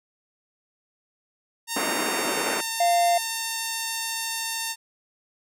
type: tone with pitch glide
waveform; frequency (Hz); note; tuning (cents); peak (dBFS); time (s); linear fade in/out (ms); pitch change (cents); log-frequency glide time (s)
5% pulse; 919 to 906.9; A#5 to A#5; -25 to -48; -15; 1.67-4.76; 50; -23; 1.98-2.69
type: band-pass noise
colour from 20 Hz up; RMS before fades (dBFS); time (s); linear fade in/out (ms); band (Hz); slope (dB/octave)
pink; -28; 1.76-2.61; 5; 260 to 2400; 24
type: tone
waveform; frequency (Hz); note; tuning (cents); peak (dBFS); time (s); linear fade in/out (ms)
triangle; 695; F5; -9; -16; 2.8-3.18; 5
effects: none